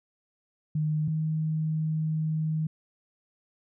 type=tone pair in turn; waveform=sine; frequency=153.6 / 156.92 Hz; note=D#3 / D#3; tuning=-22 / +15 cents; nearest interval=unison; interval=37 cents; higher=second; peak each=-24 / -25 dBFS; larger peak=first; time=0.75-1.08 / 1.08-2.67 s; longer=second; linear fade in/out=5 ms; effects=none